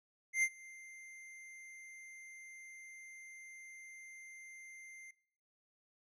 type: tone with ADSR envelope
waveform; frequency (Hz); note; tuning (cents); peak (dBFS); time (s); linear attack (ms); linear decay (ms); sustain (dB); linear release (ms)
square; 2093; C7; 0; -28; 0.33-5.11; 100; 57; -23; 5
effects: noise-tail reverb RT60 0.6 s tail -22 dB re dry + low-pass 10000 Hz 12 dB/octave